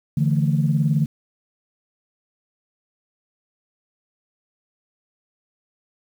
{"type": "chord", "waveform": "sine", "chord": "D suspended second", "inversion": "none", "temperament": "equal with one note detuned", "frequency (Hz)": [146.07, 164.81, 220], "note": ["D3", "E3", "A3"], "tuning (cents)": [-9, 0, 0], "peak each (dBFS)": [-18, -21, -24], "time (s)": [0.17, 1.06], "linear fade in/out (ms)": 5, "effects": ["tanh soft clip ceiling -7 dBFS", "8-bit"]}